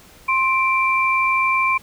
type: tone pair together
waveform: sine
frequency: 1052.1 / 2349 Hz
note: C6 / D7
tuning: +9 / 0 cents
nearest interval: octave + major second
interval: 1391 cents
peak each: -18 dBFS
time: 0.28-1.78 s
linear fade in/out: 10 ms
effects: pink hiss -47 dBFS RMS until 1.82 s